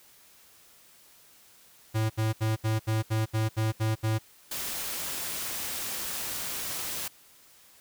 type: tone bursts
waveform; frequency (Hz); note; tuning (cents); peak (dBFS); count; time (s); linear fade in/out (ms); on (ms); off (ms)
square; 110; A2; 0; -25; 10; 1.94-4.188; 20; 160; 72
type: noise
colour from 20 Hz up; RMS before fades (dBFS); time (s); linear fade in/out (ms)
white; -34; 4.51-7.08; 5
effects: white hiss -57 dBFS RMS until 7.8 s